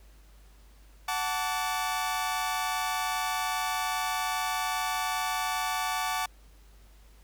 sawtooth chord, D major, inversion first, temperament equal with one note detuned, 740 / 880 / 1152.5 Hz, F#5 / A5 / D6, 0 / 0 / -33 cents, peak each -29 dBFS, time 1.08-6.26 s, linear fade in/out 5 ms, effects added 50 Hz sine -52 dBFS peak until 7.23 s + pink hiss -62 dBFS RMS until 7.23 s

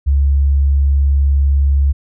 sine tone, 69.7 Hz, C#2, 10 cents sharp, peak -9 dBFS, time 0.06-1.93 s, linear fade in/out 20 ms, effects none

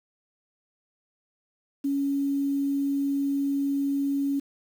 sine tone with quantisation, 279.2 Hz, C#4, 13 cents sharp, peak -23 dBFS, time 1.84-4.4 s, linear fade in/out 10 ms, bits 8, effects none

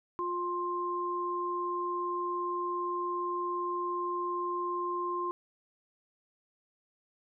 sine tone pair together, 353.2 / 1052.9 Hz, F4 / C6, +20 / +11 cents, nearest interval octave + perfect fifth, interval 1891 cents, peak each -35 / -32 dBFS, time 0.19-5.31 s, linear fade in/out 0 ms, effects none

